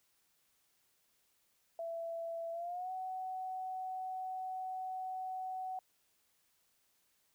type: tone with pitch glide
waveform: sine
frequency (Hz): 667 to 748.7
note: E5 to F#5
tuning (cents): +20 to +20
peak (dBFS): -38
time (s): 1.79-5.79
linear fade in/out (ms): 2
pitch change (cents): +200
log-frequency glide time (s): 2.52-2.91
effects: white hiss -75 dBFS RMS until 7.34 s